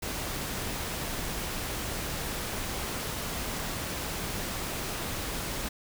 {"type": "noise", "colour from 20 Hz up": "pink", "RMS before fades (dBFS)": -34, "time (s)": [0.02, 5.69], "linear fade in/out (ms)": 10, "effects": []}